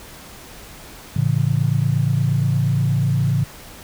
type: chord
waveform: sine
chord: A major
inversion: none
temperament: equal with one note detuned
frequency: 110 / 138.59 / 166.92 Hz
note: A2 / C#3 / E3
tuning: 0 / 0 / +22 cents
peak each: -20 / -18 / -23 dBFS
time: 1.16-3.44 s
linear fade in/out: 5 ms
effects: pink hiss -40 dBFS RMS until 3.83 s